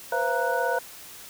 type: tone cluster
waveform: sine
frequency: 489.4 / 526 / 684 / 935 / 1479 Hz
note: B4 / C5 / F5 / A#5 / F#6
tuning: -16 / +9 / -36 / +5 / -1 cents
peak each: -29 dBFS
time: 0.12-0.79 s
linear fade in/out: 5 ms
effects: white hiss -44 dBFS RMS until 1.29 s